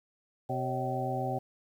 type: harmonic tone with a mistuned harmonic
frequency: 127.6 Hz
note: C3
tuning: 43 cents flat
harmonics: 1 / 2 / 3 / 4 / 5 / 6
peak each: -35 / -39 / -39 / -38 / -39 / -34 dBFS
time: 0.49-1.39 s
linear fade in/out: 10 ms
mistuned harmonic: 4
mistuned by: +130 cents
effects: 10-bit